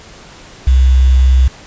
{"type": "tone with quantisation", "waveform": "sine", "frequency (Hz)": 64.6, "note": "C2", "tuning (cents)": -21, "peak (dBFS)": -5, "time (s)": [0.67, 1.48], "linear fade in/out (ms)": 5, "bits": 5, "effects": ["pink hiss -37 dBFS RMS until 1.66 s", "resampled to 16000 Hz"]}